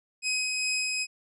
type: tone with tremolo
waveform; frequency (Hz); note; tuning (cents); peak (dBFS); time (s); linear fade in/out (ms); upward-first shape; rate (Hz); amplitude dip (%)
20% pulse; 2527; D#7; +26; -21; 0.22-1.07; 50; sine; 2.5; 25
effects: resampled to 24000 Hz